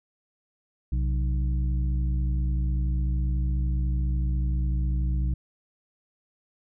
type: harmonic tone with a mistuned harmonic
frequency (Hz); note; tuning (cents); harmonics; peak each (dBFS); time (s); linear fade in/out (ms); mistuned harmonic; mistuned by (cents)
62.1; B1; +10; 1 / 2 / 3 / 5; -23 / -31 / -37 / -43; 0.92-5.34; 5; 2; +110
effects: none